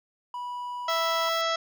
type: tone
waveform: triangle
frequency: 980 Hz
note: B5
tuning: 14 cents flat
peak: -30 dBFS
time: 0.34-1.29 s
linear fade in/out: 2 ms
type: harmonic tone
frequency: 659.3 Hz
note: E5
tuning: in tune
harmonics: 1 / 2 / 3 / 4 / 5 / 6 / 7 / 8 / 9 / 10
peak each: -29 / -28 / -34 / -43 / -33 / -40 / -42 / -37 / -49 / -44 dBFS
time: 0.88-1.56 s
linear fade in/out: 5 ms
type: noise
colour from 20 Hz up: violet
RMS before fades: -45 dBFS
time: 0.89-1.42 s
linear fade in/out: 10 ms
effects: none